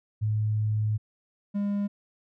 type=tone pair in turn; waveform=sine / triangle; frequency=107.3 / 202.6 Hz; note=A2 / G#3; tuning=-43 / -43 cents; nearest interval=major seventh; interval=1100 cents; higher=second; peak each=-23 dBFS; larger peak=neither; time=0.21-0.98 / 1.54-1.88 s; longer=first; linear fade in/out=20 ms; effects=none